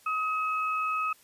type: tone pair together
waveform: sine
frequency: 1265 / 2573 Hz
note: D#6 / E7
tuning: +28 / -43 cents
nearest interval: octave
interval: 1229 cents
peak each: -27 / -34 dBFS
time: 0.06-1.13 s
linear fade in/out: 5 ms
effects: white hiss -59 dBFS RMS until 1.23 s + resampled to 32000 Hz